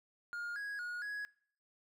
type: tone with pitch steps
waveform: triangle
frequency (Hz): 1419 / 1657 / 1445 / 1671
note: F6 / G#6 / F#6 / G#6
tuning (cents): +27 / -4 / -41 / +10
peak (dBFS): -37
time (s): 0.33-1.25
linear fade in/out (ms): 0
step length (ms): 230
effects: noise-tail reverb RT60 0.6 s tail -22 dB re dry